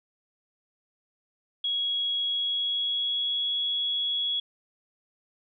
sine tone with pitch glide, 3322 to 3351 Hz, G#7 to G#7, 0 to +15 cents, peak -25 dBFS, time 1.64-4.4 s, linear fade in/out 5 ms, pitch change +15 cents, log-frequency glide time 2.16-3.54 s, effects none

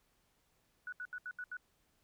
sine tone bursts, 1475 Hz, F#6, 6 cents flat, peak -40 dBFS, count 6, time 0.87-1.569 s, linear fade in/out 2 ms, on 54 ms, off 75 ms, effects pink hiss -75 dBFS RMS until 2.03 s

